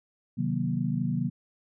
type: chord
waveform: sine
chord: C half-diminished seventh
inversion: none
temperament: equal with one note detuned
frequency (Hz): 130.81 / 155.56 / 185 / 237.4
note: C3 / Eb3 / Gb3 / Bb3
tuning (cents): 0 / 0 / 0 / +32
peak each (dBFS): -31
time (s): 0.37-1.3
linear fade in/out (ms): 20
effects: none